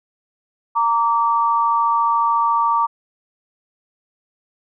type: tone pair together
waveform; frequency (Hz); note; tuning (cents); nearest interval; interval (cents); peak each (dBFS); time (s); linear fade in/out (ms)
sine; 925 / 1159; A#5 / D6; -14 / -23; major third; 391; -17; 0.75-2.87; 20
effects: none